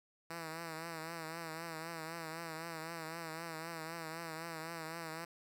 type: tone with vibrato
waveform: 5% pulse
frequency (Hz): 163.4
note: E3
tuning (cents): -15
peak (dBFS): -31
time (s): 0.3-5.25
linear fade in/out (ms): 5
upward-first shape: triangle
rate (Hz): 3.9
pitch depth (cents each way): 71
effects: none